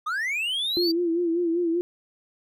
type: linear sweep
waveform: triangle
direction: up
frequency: 1174.7 to 4699 Hz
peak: -23 dBFS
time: 0.06-0.92 s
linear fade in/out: 10 ms
type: tone with vibrato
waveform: sine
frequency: 340.8 Hz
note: F4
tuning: 42 cents flat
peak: -21 dBFS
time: 0.77-1.81 s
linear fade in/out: 0 ms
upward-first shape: sine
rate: 5.1 Hz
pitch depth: 69 cents each way
effects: none